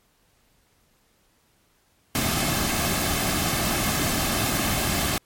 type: noise with comb filter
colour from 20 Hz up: pink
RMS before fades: -24 dBFS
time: 2.15-5.18 s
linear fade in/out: 2 ms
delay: 2.1 ms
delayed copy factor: -0.5
effects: pink hiss -64 dBFS RMS until 5.25 s + MP3 64 kbps